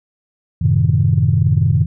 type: chord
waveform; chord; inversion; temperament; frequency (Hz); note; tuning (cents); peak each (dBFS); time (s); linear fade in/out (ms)
sine; F# diminished seventh; none; equal; 92.5 / 110 / 130.81 / 155.56; F#2 / A2 / C3 / Eb3; 0 / 0 / 0 / 0; -16; 0.61-1.86; 10
effects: tanh soft clip ceiling -1 dBFS